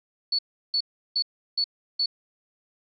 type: tone bursts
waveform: sine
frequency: 4435 Hz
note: C#8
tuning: in tune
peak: -21 dBFS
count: 5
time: 0.32-2.06 s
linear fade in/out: 5 ms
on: 68 ms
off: 350 ms
effects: none